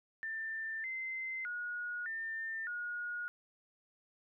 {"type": "tone with pitch steps", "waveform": "sine", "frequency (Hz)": [1786, 2069, 1448, 1799, 1442], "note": ["A6", "C7", "F#6", "A6", "F#6"], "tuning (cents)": [25, -20, -38, 38, -45], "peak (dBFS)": -37, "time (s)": [0.23, 3.28], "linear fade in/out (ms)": 0, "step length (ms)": 610, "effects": []}